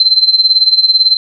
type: tone with tremolo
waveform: sine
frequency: 4097 Hz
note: C8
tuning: 37 cents flat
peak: -3 dBFS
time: 0-1.17 s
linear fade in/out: 2 ms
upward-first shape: sine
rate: 18 Hz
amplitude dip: 80%
effects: none